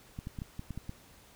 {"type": "clicks", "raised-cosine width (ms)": 5, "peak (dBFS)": -26, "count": 8, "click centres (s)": [0.189, 0.271, 0.388, 0.419, 0.594, 0.707, 0.776, 0.894], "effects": ["pink hiss -58 dBFS RMS until 1.35 s"]}